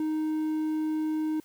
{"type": "tone", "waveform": "triangle", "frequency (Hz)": 311.1, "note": "D#4", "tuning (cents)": 0, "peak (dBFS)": -24, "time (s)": [0, 1.4], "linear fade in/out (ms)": 2, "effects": ["white hiss -60 dBFS RMS until 1.44 s"]}